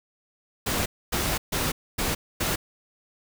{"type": "noise bursts at uneven times", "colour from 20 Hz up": "pink", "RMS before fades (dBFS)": -26, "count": 5, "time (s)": [[0.66, 0.86], [1.12, 1.38], [1.52, 1.72], [1.98, 2.15], [2.4, 2.56]], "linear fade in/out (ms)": 10, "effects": []}